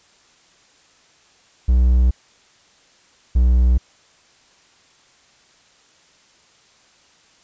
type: tone pair in turn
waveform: triangle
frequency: 61.74 / 61.38 Hz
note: B1 / B1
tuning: 0 / -10 cents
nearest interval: unison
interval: 10 cents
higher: first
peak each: -9 dBFS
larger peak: neither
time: 1.68-2.11 / 3.35-3.78 s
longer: neither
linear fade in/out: 10 ms
effects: white hiss -54 dBFS RMS until 7.43 s + resampled to 16000 Hz